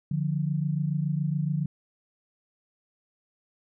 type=tone pair together; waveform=sine; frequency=147.88 / 175 Hz; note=D3 / F3; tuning=+12 / +4 cents; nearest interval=minor third; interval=292 cents; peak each=-26 / -29 dBFS; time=0.11-1.66 s; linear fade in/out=5 ms; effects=none